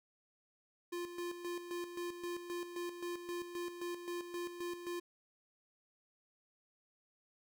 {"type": "tone with tremolo", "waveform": "square", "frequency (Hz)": 349.2, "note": "F4", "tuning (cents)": 0, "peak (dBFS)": -39, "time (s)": [0.92, 5], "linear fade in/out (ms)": 10, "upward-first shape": "square", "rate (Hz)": 3.8, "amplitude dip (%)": 60, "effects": []}